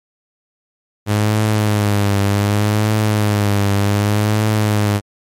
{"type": "tone with vibrato", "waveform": "sawtooth", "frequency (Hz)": 103.83, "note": "G#2", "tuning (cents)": 0, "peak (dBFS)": -9, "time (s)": [1.06, 5.01], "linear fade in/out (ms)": 50, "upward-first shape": "triangle", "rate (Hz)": 0.66, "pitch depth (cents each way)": 71, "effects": ["MP3 64 kbps"]}